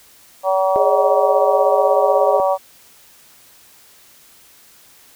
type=harmonic tone; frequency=190 Hz; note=F#3; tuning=46 cents sharp; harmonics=3 / 4 / 5 / 6; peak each=-16 / -19 / -22 / -24 dBFS; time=0.43-2.58 s; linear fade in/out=50 ms
type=chord; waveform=sine; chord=Ab suspended fourth; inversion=none; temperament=just; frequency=415.3 / 553.7 / 623 Hz; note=Ab4 / Db5 / Eb5; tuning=0 / -2 / +2 cents; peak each=-20 dBFS; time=0.76-2.4 s; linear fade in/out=0 ms
effects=white hiss -48 dBFS RMS until 5.15 s